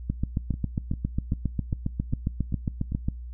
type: two click trains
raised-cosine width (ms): 5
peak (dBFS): -13 / -20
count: 23 / 7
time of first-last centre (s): 0.1-3.085 / 0.54-2.921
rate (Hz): 7.37 / 2.52
effects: noise-tail reverb RT60 0.3 s tail -25 dB re dry + added 60 Hz sine -35 dBFS peak until 3.33 s